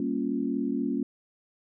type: chord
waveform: sine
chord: G half-diminished seventh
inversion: none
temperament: equal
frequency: 196 / 233.1 / 277.2 / 349.2 Hz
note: G3 / Bb3 / Db4 / F4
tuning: 0 / 0 / 0 / 0 cents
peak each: -35 / -30 / -29 / -35 dBFS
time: 0-1.03 s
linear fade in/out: 2 ms
effects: none